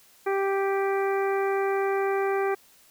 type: harmonic tone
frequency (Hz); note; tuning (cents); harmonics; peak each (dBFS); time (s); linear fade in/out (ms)
392; G4; 0; 1 / 2 / 3 / 4 / 5 / 6; -24 / -30 / -34 / -36 / -38 / -40; 0.26-2.55; 10
effects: white hiss -57 dBFS RMS until 2.9 s